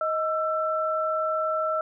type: tone pair together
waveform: sine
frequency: 628.9 / 1334 Hz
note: D#5 / E6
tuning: +18 / +20 cents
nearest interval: octave + minor second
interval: 1302 cents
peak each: -26 dBFS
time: 0.01-1.81 s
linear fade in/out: 2 ms
effects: none